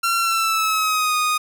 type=tone with pitch glide; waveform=sawtooth; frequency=1365 to 1237.3 Hz; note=F6 to D#6; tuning=-40 to -10 cents; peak=-14 dBFS; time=0.03-1.38 s; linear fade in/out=10 ms; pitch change=-170 cents; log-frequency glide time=0.18-1.15 s; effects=none